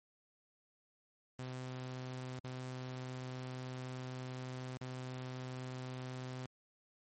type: tone with dropouts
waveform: sawtooth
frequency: 128 Hz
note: C3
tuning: 38 cents flat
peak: -38 dBFS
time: 1.39-6.46 s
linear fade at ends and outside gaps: 2 ms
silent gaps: 2.394-2.442 / 4.773-4.812 s
effects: MP3 32 kbps